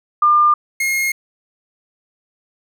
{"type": "tone pair in turn", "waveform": ["sine", "45% pulse"], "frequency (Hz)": [1200, 2146], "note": ["D6", "C7"], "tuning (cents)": [37, 43], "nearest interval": "minor seventh", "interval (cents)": 1006, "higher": "second", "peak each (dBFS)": [-9, -16], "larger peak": "first", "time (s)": [[0.22, 0.54], [0.8, 1.12]], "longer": "neither", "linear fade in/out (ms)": 5, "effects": []}